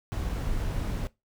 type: noise with dropouts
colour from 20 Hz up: brown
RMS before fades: -30 dBFS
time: 0.12-1.07 s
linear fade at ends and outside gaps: 0 ms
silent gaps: 0.291-0.296 s
effects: noise-tail reverb RT60 0.2 s tail -19 dB re dry